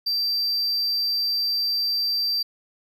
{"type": "tone", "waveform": "triangle", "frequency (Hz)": 4690, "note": "D8", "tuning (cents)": -3, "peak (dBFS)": -20, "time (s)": [0.06, 2.43], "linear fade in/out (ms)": 10, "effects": []}